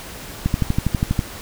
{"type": "click train", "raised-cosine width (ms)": 5, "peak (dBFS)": -5, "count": 10, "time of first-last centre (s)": [0.46, 1.192], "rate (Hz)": 12.3, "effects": ["pink hiss -35 dBFS RMS until 1.41 s"]}